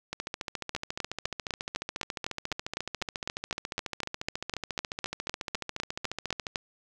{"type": "two click trains", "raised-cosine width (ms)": 0.2, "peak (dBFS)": [-13, -16], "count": [24, 91], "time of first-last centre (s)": [[0.75, 6.558], [0.13, 6.468]], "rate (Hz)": [3.96, 14.2], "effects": []}